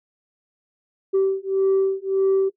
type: beating tone pair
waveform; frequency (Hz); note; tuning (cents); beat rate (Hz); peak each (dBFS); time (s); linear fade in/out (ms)
sine; 385.5 / 387.2; G4 / G4; -29 / -21; 1.7; -19; 1.13-2.5; 20
effects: noise-tail reverb RT60 0.1 s tail -18 dB re dry + tanh soft clip ceiling -13 dBFS